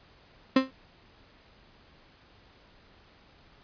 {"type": "tone with exponential decay", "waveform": "35% pulse", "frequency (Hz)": 263.4, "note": "C4", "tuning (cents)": 12, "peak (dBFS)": -13, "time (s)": [0.56, 0.71], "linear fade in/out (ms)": 5, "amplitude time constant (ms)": 32, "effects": ["pink hiss -58 dBFS RMS until 3.63 s", "resampled to 11025 Hz"]}